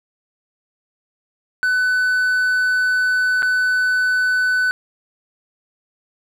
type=tone with dropouts; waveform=triangle; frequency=1500 Hz; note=F#6; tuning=23 cents sharp; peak=-13 dBFS; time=1.63-4.71 s; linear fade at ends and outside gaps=0 ms; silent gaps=3.422-3.429 s; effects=none